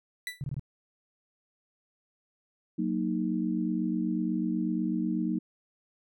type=tone with exponential decay; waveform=30% pulse; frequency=1975.5 Hz; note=B6; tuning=in tune; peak=-27 dBFS; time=0.27-0.43 s; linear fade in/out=1 ms; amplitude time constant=33 ms
type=tone bursts; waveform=sine; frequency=138.59 Hz; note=C#3; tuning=in tune; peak=-30 dBFS; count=4; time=0.41-0.595 s; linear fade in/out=0 ms; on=29 ms; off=23 ms
type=chord; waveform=sine; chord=D# minor; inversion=first; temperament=equal; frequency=185 / 233.1 / 311.1 Hz; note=F#3 / A#3 / D#4; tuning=0 / 0 / 0 cents; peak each=-31 dBFS; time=2.78-5.39 s; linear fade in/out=10 ms
effects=none